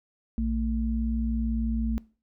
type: tone pair together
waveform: sine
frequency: 59.01 / 225.2 Hz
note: A#1 / A3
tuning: +22 / +40 cents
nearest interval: octave + major seventh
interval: 2318 cents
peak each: -27 dBFS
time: 0.38-1.98 s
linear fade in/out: 0 ms
effects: noise-tail reverb RT60 0.4 s tail -22 dB re dry